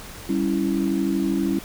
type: chord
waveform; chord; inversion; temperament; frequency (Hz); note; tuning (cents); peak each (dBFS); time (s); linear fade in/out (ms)
sine; C# diminished; second; equal; 196 / 277.2 / 329.6; G3 / C#4 / E4; 0 / 0 / 0; -24; 0.29-1.59; 5
effects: pink hiss -39 dBFS RMS until 1.64 s